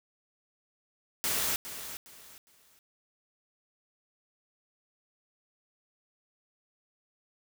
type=noise with echo; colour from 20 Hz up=white; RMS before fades=-30 dBFS; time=1.24-1.56 s; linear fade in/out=0 ms; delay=410 ms; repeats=3; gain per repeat=-11 dB; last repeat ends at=2.79 s; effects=none